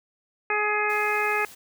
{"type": "harmonic tone", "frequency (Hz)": 420, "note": "G#4", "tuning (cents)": 19, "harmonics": [1, 2, 3, 4, 5, 6], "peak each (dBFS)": [-29, -29, -29, -29, -29, -29], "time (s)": [0.5, 1.45], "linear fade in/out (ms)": 2}
{"type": "noise", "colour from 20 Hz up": "white", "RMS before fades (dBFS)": -46, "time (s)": [0.89, 1.55], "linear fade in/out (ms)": 10}
{"effects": []}